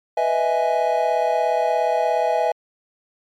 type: chord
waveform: triangle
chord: E major seventh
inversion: second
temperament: equal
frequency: 493.9 / 622.3 / 659.3 / 830.6 Hz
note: B4 / D#5 / E5 / G#5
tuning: 0 / 0 / 0 / 0 cents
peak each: -23 / -22 / -19 / -20 dBFS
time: 0.17-2.52 s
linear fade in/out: 5 ms
effects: MP3 96 kbps